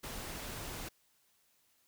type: noise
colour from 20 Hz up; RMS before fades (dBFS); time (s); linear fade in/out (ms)
pink; -43; 0.03-0.89; 10
effects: white hiss -72 dBFS RMS until 1.87 s